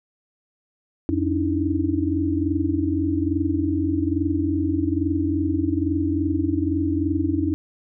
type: tone cluster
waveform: sine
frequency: 87.8 / 281.9 / 303 / 325.4 Hz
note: F2 / C#4 / D#4 / E4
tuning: +10 / +29 / -46 / -22 cents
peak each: -25 dBFS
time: 1.09-7.54 s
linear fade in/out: 0 ms
effects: none